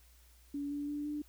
sine tone with pitch steps, 285.3 / 288.9 / 292.6 / 296.4 Hz, C#4 / D4 / D4 / D4, +50 / -28 / -6 / +16 cents, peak -35 dBFS, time 0.54-1.22 s, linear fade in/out 5 ms, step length 170 ms, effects added 60 Hz sine -60 dBFS peak until 1.28 s + white hiss -66 dBFS RMS until 1.28 s

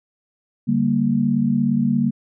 sine chord, G minor, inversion second, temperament equal with one note detuned, 144.39 / 196 / 233.1 Hz, D3 / G3 / Bb3, -29 / 0 / 0 cents, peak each -23 / -21 / -18 dBFS, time 0.67-2.11 s, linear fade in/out 20 ms, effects none

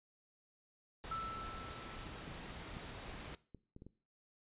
pink noise, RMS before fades -48 dBFS, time 1.04-3.35 s, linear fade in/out 0 ms
sine tone with exponential decay, 1324 Hz, E6, 7 cents sharp, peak -37 dBFS, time 1.11-2.82 s, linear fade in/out 5 ms, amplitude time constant 370 ms
clicks, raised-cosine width 3 ms, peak -39 dBFS, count 9, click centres 2.066 / 2.278 / 2.737 / 2.769 / 3.144 / 3.547 / 3.764 / 3.821 / 3.866 s
effects noise-tail reverb RT60 0.4 s tail -19 dB re dry + resampled to 8000 Hz

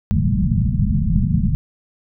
white low-pass noise, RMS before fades -17 dBFS, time 0.11-1.55 s, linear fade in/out 0 ms, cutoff 220 Hz, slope 96 dB/octave, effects none

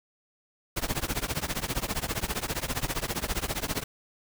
pink noise with tremolo, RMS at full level -27 dBFS, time 0.76-3.84 s, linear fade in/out 10 ms, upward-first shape triangle, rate 15 Hz, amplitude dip 100%, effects none

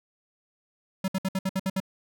square tone bursts, 190.5 Hz, G3, 49 cents flat, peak -25 dBFS, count 8, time 1.04-1.802 s, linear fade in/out 5 ms, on 41 ms, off 62 ms, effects none

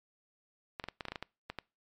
clicks, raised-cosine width 0.3 ms, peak -22 dBFS, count 11, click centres 0.798 / 0.84 / 0.886 / 1.008 / 1.053 / 1.084 / 1.12 / 1.158 / 1.226 / 1.5 / 1.587 s, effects noise-tail reverb RT60 0.3 s tail -25 dB re dry + MP3 64 kbps

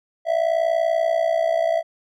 triangle tone with amplitude modulation, 659.3 Hz, E5, in tune, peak -12 dBFS, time 0.25-1.83 s, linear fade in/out 50 ms, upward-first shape sine, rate 60.5 Hz, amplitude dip 80%, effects none

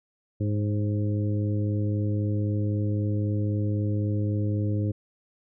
harmonic tone with a mistuned harmonic, 103.83 Hz, G#2, in tune, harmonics 1 / 2 / 3 / 4 / 5, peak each -24 / -33 / -32 / -39 / -39 dBFS, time 0.4-4.92 s, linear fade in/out 10 ms, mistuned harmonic 5, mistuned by +26 cents, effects none

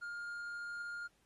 triangle tone, 1412 Hz, F6, 19 cents sharp, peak -39 dBFS, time 0.01-1.08 s, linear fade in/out 20 ms, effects pink hiss -74 dBFS RMS until 1.25 s + AAC 32 kbps

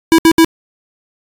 square tone bursts, 327.2 Hz, E4, 13 cents flat, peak -5 dBFS, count 3, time 0.12-0.446 s, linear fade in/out 0 ms, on 64 ms, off 67 ms, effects AAC 64 kbps

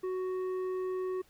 sine tone with tanh clipping, 371.1 Hz, F#4, 5 cents sharp, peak -33 dBFS, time 0.03-1.22 s, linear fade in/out 10 ms, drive 8 dB, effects pink hiss -65 dBFS RMS until 1.29 s

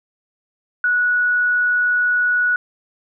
sine tone, 1467 Hz, F#6, 15 cents flat, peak -14 dBFS, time 0.84-2.56 s, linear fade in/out 2 ms, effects none

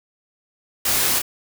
white noise with echo, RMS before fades -21 dBFS, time 0.85-1.19 s, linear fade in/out 5 ms, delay 29 ms, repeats 1, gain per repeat -3 dB, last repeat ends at 1.219 s, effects none

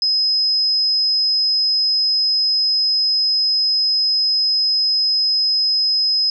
sine tone, 5080 Hz, D#8, 35 cents sharp, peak -14 dBFS, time 0.02-6.3 s, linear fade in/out 2 ms, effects none

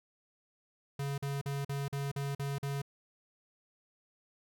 square tone bursts, 140 Hz, C#3, 18 cents sharp, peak -34 dBFS, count 8, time 0.99-2.818 s, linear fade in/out 5 ms, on 190 ms, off 44 ms, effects none

